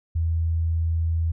sine tone, 82.2 Hz, E2, 4 cents flat, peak -20 dBFS, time 0.15-1.32 s, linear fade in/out 10 ms, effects none

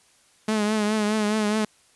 sawtooth tone with vibrato, 212.8 Hz, G#3, 42 cents sharp, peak -17 dBFS, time 0.48-1.65 s, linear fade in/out 5 ms, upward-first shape triangle, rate 4.8 Hz, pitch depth 58 cents each way, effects white hiss -59 dBFS RMS until 1.95 s + resampled to 24000 Hz

